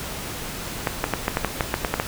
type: clicks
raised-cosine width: 0.5 ms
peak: -5 dBFS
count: 11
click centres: 0.872 / 1.041 / 1.137 / 1.281 / 1.371 / 1.447 / 1.608 / 1.741 / 1.848 / 1.94 / 1.999 s
effects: pink hiss -32 dBFS RMS until 2.07 s